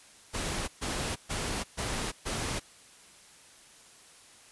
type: noise bursts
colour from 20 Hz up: pink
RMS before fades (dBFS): -33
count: 5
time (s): 0.33-2.6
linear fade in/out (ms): 20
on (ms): 350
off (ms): 130
effects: white hiss -55 dBFS RMS until 4.51 s + resampled to 24000 Hz